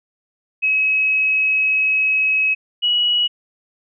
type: tone pair in turn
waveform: sine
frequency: 2559 / 2920 Hz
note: D#7 / F#7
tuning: +48 / -24 cents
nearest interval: major second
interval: 228 cents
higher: second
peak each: -14 dBFS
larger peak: neither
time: 0.62-2.55 / 2.82-3.28 s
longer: first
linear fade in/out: 20 ms
effects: none